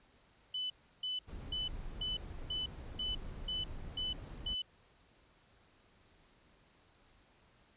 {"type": "tone bursts", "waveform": "sine", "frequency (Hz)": 3001, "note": "F#7", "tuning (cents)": 24, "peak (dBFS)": -35, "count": 9, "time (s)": [0.54, 4.62], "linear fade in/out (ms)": 5, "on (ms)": 160, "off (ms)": 330}
{"type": "noise", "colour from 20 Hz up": "brown", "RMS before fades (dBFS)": -45, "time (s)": [1.27, 4.55], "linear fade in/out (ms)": 20}
{"effects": ["pink hiss -67 dBFS RMS until 7.76 s", "resampled to 8000 Hz"]}